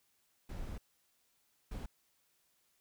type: noise bursts at uneven times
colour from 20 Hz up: brown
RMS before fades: -42 dBFS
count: 2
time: 0.49-0.78 / 1.71-1.86 s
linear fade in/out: 5 ms
effects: white hiss -75 dBFS RMS until 2.8 s